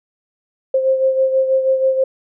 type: beating tone pair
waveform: sine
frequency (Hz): 527 / 533.2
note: C5 / C5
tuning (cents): +12 / +33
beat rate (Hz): 6.2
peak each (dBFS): -13 / -21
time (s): 0.74-2.04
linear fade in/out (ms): 5
effects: none